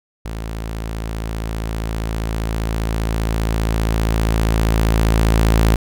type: tone with level ramp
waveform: sawtooth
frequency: 55.1 Hz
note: A1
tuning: 3 cents sharp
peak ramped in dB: -21 to -7 dBFS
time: 0.25-5.76 s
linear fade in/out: 5 ms
effects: none